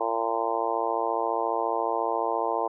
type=harmonic tone; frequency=114.4 Hz; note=A#2; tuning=32 cents flat; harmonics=3 / 4 / 5 / 6 / 7 / 8 / 9; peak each=-35 / -31 / -33 / -31 / -32 / -31 / -32 dBFS; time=0-2.68 s; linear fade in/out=10 ms; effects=none